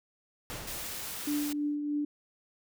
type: noise with exponential decay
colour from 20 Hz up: pink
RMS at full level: -38 dBFS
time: 0.5-1.75 s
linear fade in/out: 0 ms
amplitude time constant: 270 ms
type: noise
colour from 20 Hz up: white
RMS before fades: -39 dBFS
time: 0.67-1.53 s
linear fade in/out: 5 ms
type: tone with tremolo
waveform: sine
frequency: 293.7 Hz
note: D4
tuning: in tune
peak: -27 dBFS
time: 1.27-2.05 s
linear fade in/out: 5 ms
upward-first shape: triangle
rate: 3.2 Hz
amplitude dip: 45%
effects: none